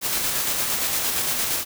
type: noise with tremolo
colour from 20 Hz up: white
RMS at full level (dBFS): -23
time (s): 0.01-1.65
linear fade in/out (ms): 50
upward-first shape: square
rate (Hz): 8.7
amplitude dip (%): 25
effects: none